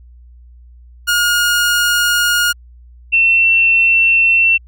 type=tone pair in turn; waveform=sawtooth / sine; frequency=1430 / 2699 Hz; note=F6 / E7; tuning=+41 / +40 cents; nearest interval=major seventh; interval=1099 cents; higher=second; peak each=-8 dBFS; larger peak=neither; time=1.07-2.53 / 3.12-4.58 s; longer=neither; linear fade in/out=20 ms; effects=added 60 Hz sine -38 dBFS peak until 4.67 s